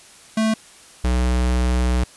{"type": "tone pair in turn", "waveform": "square", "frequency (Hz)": [220, 61.89], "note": ["A3", "B1"], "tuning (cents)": [0, 4], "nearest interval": "octave + minor seventh", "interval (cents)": 2196, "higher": "first", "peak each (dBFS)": -17, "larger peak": "neither", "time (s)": [[0.37, 0.54], [1.04, 2.04]], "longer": "second", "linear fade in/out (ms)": 5, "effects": ["white hiss -46 dBFS RMS until 2.16 s", "resampled to 24000 Hz"]}